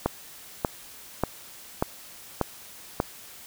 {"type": "click train", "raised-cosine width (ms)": 1, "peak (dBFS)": -8, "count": 6, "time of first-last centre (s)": [0.06, 3.001], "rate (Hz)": 1.7, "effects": ["white hiss -46 dBFS RMS until 3.46 s"]}